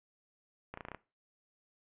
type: clicks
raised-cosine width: 0.5 ms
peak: -27 dBFS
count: 7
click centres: 0.74 / 0.774 / 0.808 / 0.851 / 0.885 / 0.917 / 0.947 s
effects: noise-tail reverb RT60 0.3 s tail -19 dB re dry + resampled to 8000 Hz